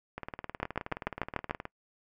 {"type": "two click trains", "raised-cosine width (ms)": 0.5, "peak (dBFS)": [-14, -22], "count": [7, 29], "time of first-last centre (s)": [[0.63, 1.51], [0.18, 1.654]], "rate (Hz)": [6.82, 19], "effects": ["noise-tail reverb RT60 0.1 s tail -23 dB re dry"]}